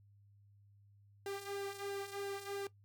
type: tone with flanger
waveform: sawtooth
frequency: 398.3 Hz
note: G4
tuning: 28 cents sharp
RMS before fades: -43 dBFS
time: 1.26-2.67 s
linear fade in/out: 2 ms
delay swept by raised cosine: 0.87 to 2.57 ms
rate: 3 Hz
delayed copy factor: -0.6
effects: noise-tail reverb RT60 0.1 s tail -17 dB re dry + added 101 Hz sine -62 dBFS peak until 2.84 s